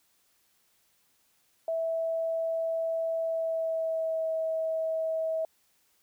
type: tone with pitch glide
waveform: sine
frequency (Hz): 655 to 644.1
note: E5 to E5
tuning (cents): -11 to -40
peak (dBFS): -27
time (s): 1.68-5.45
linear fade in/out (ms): 2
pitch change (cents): -29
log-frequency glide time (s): 3.21-4.31
effects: white hiss -69 dBFS RMS until 6.02 s